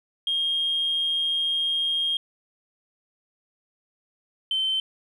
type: tone pair in turn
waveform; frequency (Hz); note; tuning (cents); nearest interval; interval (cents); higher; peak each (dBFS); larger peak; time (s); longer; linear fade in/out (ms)
sine; 3233 / 3089; G#7 / G7; -47 / -26; minor second; 79; first; -21; neither; 0.27-2.17 / 4.51-4.8; first; 2
effects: tanh soft clip ceiling -17 dBFS + 10-bit